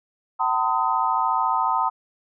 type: tone cluster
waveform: sine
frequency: 762 / 904 / 1018 / 1258 Hz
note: G5 / A5 / C6 / D#6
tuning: -49 / +47 / -48 / +19 cents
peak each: -27 / -23 / -24 / -25 dBFS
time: 0.39-1.9 s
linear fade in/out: 20 ms
effects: none